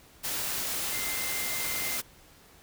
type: tone in noise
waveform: sine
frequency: 2084 Hz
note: C7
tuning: 7 cents flat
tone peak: -37 dBFS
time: 0.91-1.98 s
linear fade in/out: 20 ms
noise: white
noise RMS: -32 dBFS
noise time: 0.23-2.02 s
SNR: -8 dB
effects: pink hiss -56 dBFS RMS until 2.62 s